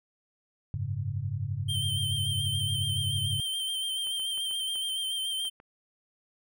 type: chord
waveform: sine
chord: F# suspended second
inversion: none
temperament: just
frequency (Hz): 92.5 / 104.06 / 138.75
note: F#2 / G#2 / C#3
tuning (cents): 0 / +4 / +2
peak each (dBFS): -36 / -32 / -34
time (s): 0.74-3.4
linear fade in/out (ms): 0
type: tone with vibrato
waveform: square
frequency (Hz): 3136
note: G7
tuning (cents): 0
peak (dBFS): -30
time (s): 1.68-5.5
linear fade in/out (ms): 20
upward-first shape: sine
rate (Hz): 7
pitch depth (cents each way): 33
type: clicks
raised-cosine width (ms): 0.5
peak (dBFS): -36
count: 7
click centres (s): 4.07 / 4.197 / 4.377 / 4.511 / 4.757 / 5.452 / 5.601
effects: none